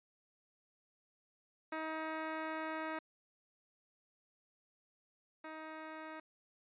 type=tone pair in turn; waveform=10% pulse; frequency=316.4 / 314.6 Hz; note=D#4 / D#4; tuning=+29 / +19 cents; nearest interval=unison; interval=10 cents; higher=first; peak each=-30 / -37 dBFS; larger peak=first; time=1.72-2.99 / 5.44-6.2 s; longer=first; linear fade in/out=5 ms; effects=resampled to 8000 Hz